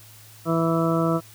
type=harmonic tone; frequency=164.81 Hz; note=E3; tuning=in tune; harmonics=1 / 2 / 3 / 4 / 6 / 7 / 8; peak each=-23 / -24 / -28 / -27 / -34 / -32 / -29 dBFS; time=0.45-1.21 s; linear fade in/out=50 ms; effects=added 108 Hz sine -49 dBFS peak until 1.34 s + white hiss -49 dBFS RMS until 1.34 s